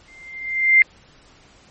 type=tone with exponential growth; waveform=sine; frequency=2093 Hz; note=C7; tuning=in tune; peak=-6 dBFS; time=0.08-0.82 s; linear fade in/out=1 ms; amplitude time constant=160 ms; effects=pink hiss -51 dBFS RMS until 1.7 s + MP3 32 kbps